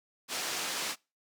white band-pass noise, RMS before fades -35 dBFS, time 0.28-0.96 s, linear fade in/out 50 ms, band 230 to 6400 Hz, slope 12 dB/octave, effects noise-tail reverb RT60 0.3 s tail -26 dB re dry

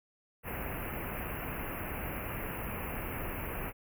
pink band-stop noise, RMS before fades -38 dBFS, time 0.43-3.73 s, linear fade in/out 50 ms, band 2800 to 11000 Hz, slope 96 dB/octave, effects none

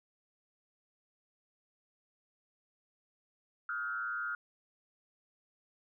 sine tone with frequency modulation, 1409 Hz, F6, 15 cents sharp, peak -34 dBFS, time 3.69-4.35 s, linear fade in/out 2 ms, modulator 116 Hz, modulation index 0.92, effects none

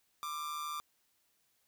45% pulse tone with amplitude modulation, 1185 Hz, D6, 15 cents sharp, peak -35 dBFS, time 0.23-0.8 s, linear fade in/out 0 ms, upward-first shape sine, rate 153 Hz, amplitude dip 55%, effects white hiss -75 dBFS RMS until 1.67 s

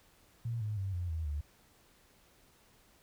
sine tone with pitch steps, 116.54 / 106.25 / 96.87 / 88.32 / 80.52 / 73.42 Hz, A#2 / G#2 / G2 / F2 / E2 / D2, 0 / +40 / -20 / +20 / -40 / 0 cents, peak -33 dBFS, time 0.45-1.41 s, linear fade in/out 5 ms, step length 160 ms, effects pink hiss -65 dBFS RMS until 3.02 s

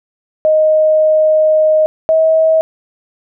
sine tone pair in turn, 622.3 / 639.8 Hz, D#5 / D#5, 0 / +48 cents, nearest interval unison, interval 48 cents, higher second, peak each -7 dBFS, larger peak neither, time 0.45-1.86 / 2.09-2.61 s, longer first, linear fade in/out 0 ms, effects none

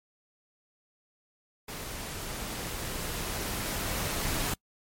pink noise with level ramp, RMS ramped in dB -39 to -30 dBFS, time 1.68-4.54 s, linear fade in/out 5 ms, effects noise-tail reverb RT60 0.1 s tail -26 dB re dry + MP3 64 kbps

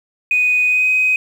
sine tone with pitch glide, 2489 to 2515 Hz, D#7 to D#7, 0 to +18 cents, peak -11 dBFS, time 0.31-1.16 s, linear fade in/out 2 ms, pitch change +18 cents, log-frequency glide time 0.66-0.89 s, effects tanh soft clip ceiling -7 dBFS + 7-bit

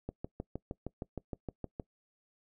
click train, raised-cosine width 2 ms, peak -24 dBFS, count 12, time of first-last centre 0.09-1.798 s, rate 6.44 Hz, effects noise-tail reverb RT60 0.1 s tail -22 dB re dry

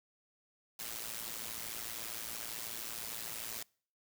white noise with amplitude modulation, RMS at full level -39 dBFS, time 0.79-3.63 s, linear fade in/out 5 ms, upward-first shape sine, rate 113 Hz, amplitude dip 75%, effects noise-tail reverb RT60 0.5 s tail -26 dB re dry

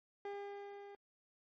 30% pulse tone with level ramp, 403.2 Hz, G4, 49 cents sharp, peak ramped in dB -38 to -48 dBFS, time 0.25-0.95 s, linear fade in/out 2 ms, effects low-pass 2000 Hz 12 dB/octave + MP3 32 kbps

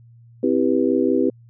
sine chord, C major seventh, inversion none, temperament just, 261.6 / 327 / 392.4 / 490.5 Hz, C4 / E4 / G4 / B4, 0 / -14 / +2 / -12 cents, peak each -20 / -21 / -21 / -23 dBFS, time 0.43-1.3 s, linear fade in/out 5 ms, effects added 117 Hz sine -45 dBFS peak until 1.49 s

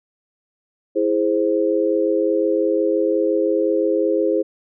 sine chord, E augmented, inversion none, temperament equal, 329.6 / 415.3 / 523.3 Hz, E4 / G#4 / B#4, 0 / 0 / 0 cents, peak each -20 dBFS, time 0.95-4.43 s, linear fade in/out 20 ms, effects none

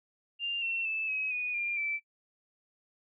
sine tone with pitch steps, 2794 / 2710 / 2628 / 2549 / 2472 / 2397 / 2325 Hz, F7 / E7 / E7 / D#7 / D#7 / D7 / D7, 0 / +47 / -6 / +41 / -12 / +35 / -18 cents, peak -30 dBFS, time 0.39-2 s, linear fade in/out 50 ms, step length 230 ms, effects noise-tail reverb RT60 0.1 s tail -21 dB re dry

